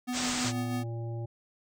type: tone with tremolo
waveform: square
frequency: 248.7 Hz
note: B3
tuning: 12 cents sharp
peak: -31 dBFS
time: 0.07-0.84 s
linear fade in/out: 20 ms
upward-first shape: sine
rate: 6.2 Hz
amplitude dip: 40%
type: low-pass noise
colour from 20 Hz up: white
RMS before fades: -33 dBFS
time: 0.12-0.53 s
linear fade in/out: 50 ms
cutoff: 8300 Hz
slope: 96 dB/octave
type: harmonic tone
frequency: 116 Hz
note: A#2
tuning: 8 cents flat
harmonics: 1 / 3 / 5 / 7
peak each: -33 / -43 / -47 / -50 dBFS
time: 0.44-1.26 s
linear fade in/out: 10 ms
effects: none